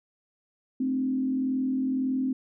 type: tone with frequency modulation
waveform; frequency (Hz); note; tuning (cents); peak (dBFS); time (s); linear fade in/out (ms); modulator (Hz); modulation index
sine; 261.4; C4; -1; -24; 0.8-2.33; 5; 41.8; 0.5
effects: none